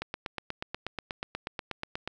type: click train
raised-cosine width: 0.3 ms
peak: -17 dBFS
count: 18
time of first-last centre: 0.02-2.076 s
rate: 8.27 Hz
effects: none